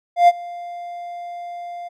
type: tone with ADSR envelope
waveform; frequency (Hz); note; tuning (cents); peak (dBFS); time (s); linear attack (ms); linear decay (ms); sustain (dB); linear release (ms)
triangle; 698.5; F5; 0; -4; 0.16-1.89; 120; 36; -23; 18
effects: none